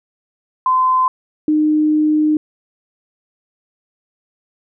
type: tone pair in turn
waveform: sine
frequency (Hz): 1028 / 305.6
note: C6 / D#4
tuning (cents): -31 / -31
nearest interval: octave + major sixth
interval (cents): 2100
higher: first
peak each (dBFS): -11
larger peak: neither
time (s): 0.66-1.08 / 1.48-2.37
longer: second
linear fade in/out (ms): 2
effects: none